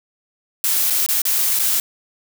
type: noise with dropouts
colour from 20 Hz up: blue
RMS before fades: -18 dBFS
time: 0.64-1.8 s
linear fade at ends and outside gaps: 1 ms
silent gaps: 0.9-0.905 / 1.063-1.088 / 1.218-1.253 / 1.59-1.595 s
effects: none